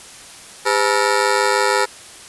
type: ring-modulated tone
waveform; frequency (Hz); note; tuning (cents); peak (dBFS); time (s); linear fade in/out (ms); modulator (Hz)
15% pulse; 456; A#4; -38; -5; 0.65-1.86; 20; 53
effects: white hiss -39 dBFS RMS until 2.28 s + resampled to 24000 Hz